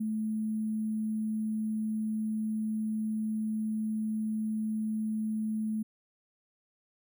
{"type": "tone with sample-and-hold", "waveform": "sine", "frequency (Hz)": 216.8, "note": "A3", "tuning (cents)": -25, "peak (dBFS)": -29, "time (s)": [0, 5.83], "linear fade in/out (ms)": 10, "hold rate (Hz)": 11025, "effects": []}